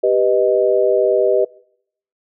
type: chord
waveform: sine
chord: G augmented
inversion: none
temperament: equal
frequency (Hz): 392 / 493.9 / 622.3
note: G4 / B4 / D#5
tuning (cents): 0 / 0 / 0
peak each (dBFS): -16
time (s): 0.03-1.45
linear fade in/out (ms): 10
effects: noise-tail reverb RT60 0.7 s tail -24 dB re dry